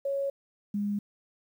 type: tone pair in turn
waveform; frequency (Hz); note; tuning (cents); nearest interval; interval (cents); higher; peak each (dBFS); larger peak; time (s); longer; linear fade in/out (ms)
sine; 554 / 204.6; C#5 / G#3; -1 / -26; octave + perfect fourth; 1725; first; -27; neither; 0.05-0.3 / 0.74-0.99; neither; 5
effects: 10-bit